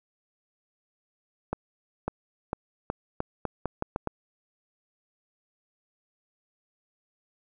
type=accelerating click train; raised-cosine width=1 ms; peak=-14 dBFS; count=10; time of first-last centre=1.53-4.073 s; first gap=550 ms; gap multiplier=0.82; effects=none